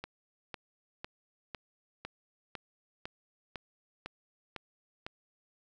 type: click train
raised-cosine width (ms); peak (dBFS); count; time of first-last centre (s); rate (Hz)
0.3; -23; 11; 0.04-5.065; 1.99
effects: none